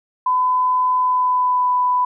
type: tone with pitch glide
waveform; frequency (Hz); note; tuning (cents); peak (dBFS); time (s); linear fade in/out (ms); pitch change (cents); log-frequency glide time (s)
sine; 1008 to 995.3; B5 to B5; +35 to +13; -14; 0.26-2.05; 5; -22; 0.97-1.72
effects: none